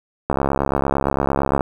click train, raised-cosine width 1 ms, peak -4 dBFS, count 91, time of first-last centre 0.3-1.608 s, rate 68.8 Hz, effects 7-bit

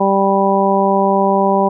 harmonic tone, 196 Hz, G3, in tune, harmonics 1 / 2 / 3 / 4 / 5, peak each -17 / -17 / -17 / -17 / -17 dBFS, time 0-1.69 s, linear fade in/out 10 ms, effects none

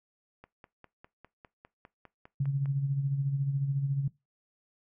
click train, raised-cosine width 0.5 ms, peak -34 dBFS, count 12, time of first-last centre 0.44-2.658 s, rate 4.96 Hz
sine tone with tremolo, 138.59 Hz, C#3, in tune, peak -24 dBFS, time 2.4-4.08 s, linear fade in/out 5 ms, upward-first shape sine, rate 14 Hz, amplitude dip 50%
effects noise-tail reverb RT60 0.2 s tail -20 dB re dry

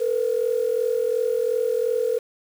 sine tone pair together, 451.1 / 493.9 Hz, A4 / B4, +43 / 0 cents, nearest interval major second, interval 157 cents, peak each -22 dBFS, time 0-2.19 s, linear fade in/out 10 ms, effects tanh soft clip ceiling -12 dBFS + 7-bit

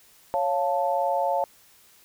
sine chord, Db augmented, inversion none, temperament equal, 554.4 / 698.5 / 880 Hz, Db5 / F5 / A5, 0 / 0 / 0 cents, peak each -26 dBFS, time 0.34-1.44 s, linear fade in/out 0 ms, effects white hiss -56 dBFS RMS until 2.04 s

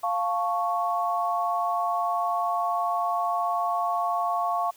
sine chord, F augmented, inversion none, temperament equal, 698.5 / 880 / 1108.7 Hz, F5 / A5 / C#6, 0 / 0 / 0 cents, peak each -26 / -32 / -27 dBFS, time 0.03-4.71 s, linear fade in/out 10 ms, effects white hiss -55 dBFS RMS until 4.76 s

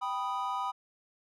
triangle chord, G augmented, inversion none, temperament equal, 784 / 987.8 / 1244.5 Hz, G5 / B5 / D#6, 0 / 0 / 0 cents, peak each -35 / -32 / -34 dBFS, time 0.01-0.72 s, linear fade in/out 20 ms, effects none

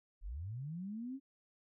sine linear sweep, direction up, 34.13 to 278.4 Hz, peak -40 dBFS, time 0.21-1.2 s, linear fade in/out 50 ms, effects none

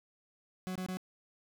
40% pulse tone bursts, 185 Hz, F#3, in tune, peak -35 dBFS, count 3, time 0.67-0.971 s, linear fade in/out 0 ms, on 85 ms, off 23 ms, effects none

